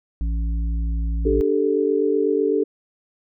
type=harmonic tone; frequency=56.2 Hz; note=A1; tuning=37 cents sharp; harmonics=1 / 3 / 5; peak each=-20 / -34 / -38 dBFS; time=0.21-1.41 s; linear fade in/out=0 ms
type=chord; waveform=sine; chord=D suspended fourth; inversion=none; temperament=equal; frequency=293.7 / 392 / 440 Hz; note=D4 / G4 / A4; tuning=0 / 0 / 0 cents; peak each=-23 / -21 / -20 dBFS; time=1.25-2.64 s; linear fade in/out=10 ms
effects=none